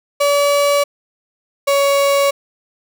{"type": "tone pair in turn", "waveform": "35% pulse", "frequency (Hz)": [572, 560.2], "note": ["D5", "C#5"], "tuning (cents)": [-46, 18], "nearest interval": "unison", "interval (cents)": 36, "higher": "first", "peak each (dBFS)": -10, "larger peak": "neither", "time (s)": [[0.2, 0.84], [1.67, 2.31]], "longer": "neither", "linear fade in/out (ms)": 10, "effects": []}